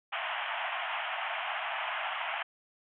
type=band-pass noise; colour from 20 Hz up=pink; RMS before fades=-35 dBFS; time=0.12-2.43 s; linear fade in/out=10 ms; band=640 to 3200 Hz; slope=96 dB/octave; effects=none